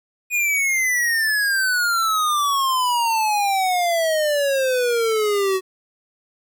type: exponential sweep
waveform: square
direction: down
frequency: 2479 to 371.9 Hz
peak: -18 dBFS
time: 0.3-5.61 s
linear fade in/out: 50 ms
effects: 10-bit